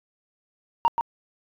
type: tone with echo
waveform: sine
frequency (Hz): 932.3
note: A#5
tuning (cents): 0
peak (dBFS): -13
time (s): 0.85-0.88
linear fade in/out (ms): 0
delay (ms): 130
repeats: 1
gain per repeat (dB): -7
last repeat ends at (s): 1.01
effects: tanh soft clip ceiling -14 dBFS